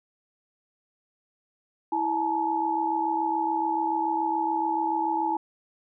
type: tone cluster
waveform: sine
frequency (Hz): 328.1 / 855 / 922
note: E4 / A5 / A#5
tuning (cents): -8 / -50 / -19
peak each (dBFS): -30 / -25 / -31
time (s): 1.92-5.37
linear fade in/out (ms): 5
effects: none